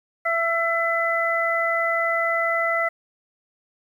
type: harmonic tone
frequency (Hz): 669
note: E5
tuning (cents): +25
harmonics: 1 / 2 / 3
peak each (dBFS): -24 / -25 / -23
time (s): 0.25-2.89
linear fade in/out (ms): 10
effects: 9-bit